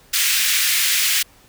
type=high-pass noise; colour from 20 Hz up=pink; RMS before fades=-18 dBFS; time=0.13-1.23 s; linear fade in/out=10 ms; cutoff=1900 Hz; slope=24 dB/octave; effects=pink hiss -51 dBFS RMS until 1.48 s